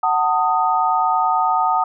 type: chord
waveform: sine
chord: D# diminished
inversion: first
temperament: just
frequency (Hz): 746.7 / 896 / 1244.5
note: F#5 / A5 / D#6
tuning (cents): +16 / +31 / 0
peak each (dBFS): -19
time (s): 0.03-1.84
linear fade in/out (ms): 5
effects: none